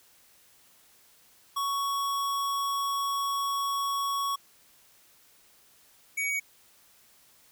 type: tone pair in turn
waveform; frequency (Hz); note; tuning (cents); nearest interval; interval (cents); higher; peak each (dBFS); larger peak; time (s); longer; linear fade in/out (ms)
square; 1115 / 2251; C#6 / C#7; +10 / +26; octave; 1216; second; -28; neither; 1.56-4.36 / 6.17-6.4; first; 10
effects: white hiss -60 dBFS RMS until 7.51 s